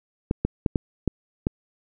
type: clicks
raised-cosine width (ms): 3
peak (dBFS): -8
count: 6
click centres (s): 0.311 / 0.45 / 0.662 / 0.758 / 1.077 / 1.469
effects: none